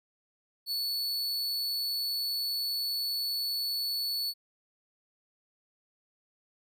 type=tone; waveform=45% pulse; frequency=4435 Hz; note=C#8; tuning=in tune; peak=-29 dBFS; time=0.66-4.34 s; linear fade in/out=50 ms; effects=none